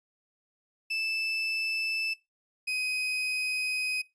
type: tone pair in turn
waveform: 35% pulse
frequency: 2637 / 2511 Hz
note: E7 / D#7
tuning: 0 / +15 cents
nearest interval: minor second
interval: 85 cents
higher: first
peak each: -27 dBFS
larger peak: neither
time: 0.9-2.14 / 2.67-4.02 s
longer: second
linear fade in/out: 10 ms
effects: noise-tail reverb RT60 0.2 s tail -19 dB re dry + resampled to 22050 Hz